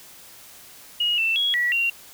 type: tone with pitch steps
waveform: sine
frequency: 2882 / 2673 / 3327 / 1936 / 2758 Hz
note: F#7 / E7 / G#7 / B6 / F7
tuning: -46 / +23 / +2 / -35 / -22 cents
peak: -19 dBFS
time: 1-1.9 s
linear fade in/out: 5 ms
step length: 180 ms
effects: white hiss -46 dBFS RMS until 2.13 s